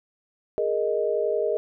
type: chord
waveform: sine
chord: Ab suspended second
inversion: none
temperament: equal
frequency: 415.3 / 466.2 / 622.3 Hz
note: Ab4 / Bb4 / Eb5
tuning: 0 / 0 / 0 cents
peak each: -26 dBFS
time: 0.58-1.57 s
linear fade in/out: 0 ms
effects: none